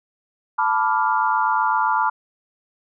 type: chord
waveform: sine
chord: B half-diminished seventh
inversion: third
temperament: equal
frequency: 880 / 987.8 / 1174.7 / 1396.9 Hz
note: A5 / B5 / D6 / F6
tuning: 0 / 0 / 0 / 0 cents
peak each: -21 / -21 / -24 / -24 dBFS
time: 0.58-2.1 s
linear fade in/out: 10 ms
effects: none